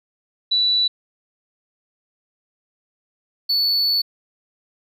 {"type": "tone pair in turn", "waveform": ["sine", "triangle"], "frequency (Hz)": [3953, 4452], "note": ["B7", "C#8"], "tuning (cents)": [1, 7], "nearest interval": "major second", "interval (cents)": 206, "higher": "second", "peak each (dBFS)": -15, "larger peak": "neither", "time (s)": [[0.51, 0.88], [3.49, 4.02]], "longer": "second", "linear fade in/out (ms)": 10, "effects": []}